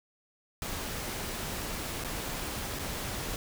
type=noise with dropouts; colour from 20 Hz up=pink; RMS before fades=-36 dBFS; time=0.62-3.36 s; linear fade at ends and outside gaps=1 ms; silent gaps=2.039-2.046 / 2.789-2.793 s; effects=none